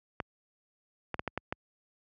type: clicks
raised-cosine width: 0.5 ms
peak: -17 dBFS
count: 6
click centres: 0.202 / 1.143 / 1.194 / 1.277 / 1.376 / 1.525 s
effects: high-pass 60 Hz 12 dB/octave